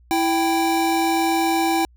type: tone pair together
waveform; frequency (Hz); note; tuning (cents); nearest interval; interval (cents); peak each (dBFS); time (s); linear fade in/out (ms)
square; 330.2 / 784; E4 / G5; +3 / 0; octave + minor third; 1497; -21; 0.11-1.85; 0
effects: added 60 Hz sine -49 dBFS peak until 1.96 s